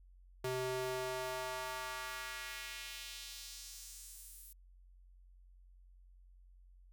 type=tone with high-pass filter sweep; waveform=square; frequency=128.4 Hz; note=C3; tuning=32 cents flat; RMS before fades=-43 dBFS; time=0.44-4.53 s; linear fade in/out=5 ms; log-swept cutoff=270 to 12000 Hz; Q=1.3; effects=added 45 Hz sine -58 dBFS peak until 6.92 s